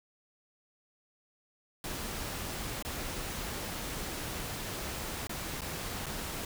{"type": "noise with dropouts", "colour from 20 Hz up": "pink", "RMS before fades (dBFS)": -38, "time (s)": [1.84, 6.45], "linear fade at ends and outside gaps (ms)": 2, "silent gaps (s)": [[2.825, 2.849], [5.271, 5.294], [5.609, 5.617], [6.06, 6.065]], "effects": []}